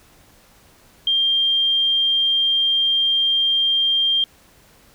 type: tone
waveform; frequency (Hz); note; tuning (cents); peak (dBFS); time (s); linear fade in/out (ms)
sine; 3190; G7; +30; -15; 1.07-4.24; 2
effects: pink hiss -52 dBFS RMS until 4.94 s